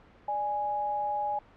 sine tone pair together, 591.5 / 830 Hz, D5 / G#5, +12 / -1 cents, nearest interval tritone, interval 587 cents, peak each -37 / -28 dBFS, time 0.28-1.39 s, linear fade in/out 5 ms, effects pink hiss -56 dBFS RMS until 1.56 s + low-pass 2000 Hz 12 dB/octave

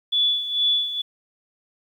sine tone with tremolo, 3441 Hz, A7, 39 cents flat, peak -16 dBFS, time 0.12-1.02 s, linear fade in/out 10 ms, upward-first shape sine, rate 2.2 Hz, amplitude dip 70%, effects 9-bit

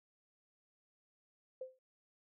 sine tone with exponential decay, 517 Hz, C5, 21 cents flat, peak -38 dBFS, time 1.61-1.79 s, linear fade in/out 5 ms, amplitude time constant 38 ms, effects none

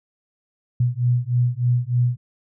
sine beating tone pair, 120.9 / 124.2 Hz, B2 / B2, -36 / +10 cents, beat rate 3.3 Hz, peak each -20 dBFS, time 0.8-2.17 s, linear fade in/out 5 ms, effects none

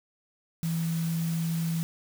sine tone in noise, 164.81 Hz, E3, in tune, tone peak -26 dBFS, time 0.63-1.83 s, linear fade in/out 0 ms, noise white, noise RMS -42 dBFS, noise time 0.63-1.83 s, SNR +13 dB, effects none

